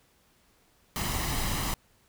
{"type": "noise with comb filter", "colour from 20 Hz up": "pink", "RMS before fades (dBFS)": -30, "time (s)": [0.96, 1.74], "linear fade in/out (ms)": 0, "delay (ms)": 1, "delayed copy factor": 0.5, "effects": ["pink hiss -65 dBFS RMS until 2.08 s"]}